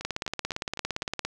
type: two click trains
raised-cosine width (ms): 0.2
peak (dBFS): -12 / -20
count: 22 / 5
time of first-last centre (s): 0.05-1.25 / 0.01-1.028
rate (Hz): 17.5 / 3.93
effects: none